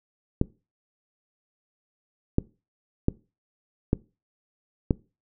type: clicks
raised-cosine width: 3 ms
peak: -7 dBFS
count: 5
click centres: 0.414 / 2.384 / 3.084 / 3.931 / 4.908 s
effects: noise-tail reverb RT60 0.3 s tail -22 dB re dry